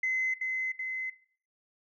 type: tone with echo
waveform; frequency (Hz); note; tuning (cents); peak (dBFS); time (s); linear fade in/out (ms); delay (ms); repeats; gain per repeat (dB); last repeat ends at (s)
sine; 2048; C7; -38; -25; 0.03-0.34; 5; 380; 2; -3; 1.1
effects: noise-tail reverb RT60 0.5 s tail -18 dB re dry + tanh soft clip ceiling -22 dBFS